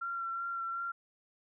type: tone with vibrato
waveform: sine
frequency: 1367 Hz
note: F6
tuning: 37 cents flat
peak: -34 dBFS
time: 0.01-0.92 s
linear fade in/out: 10 ms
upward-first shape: sine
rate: 2.7 Hz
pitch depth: 17 cents each way
effects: none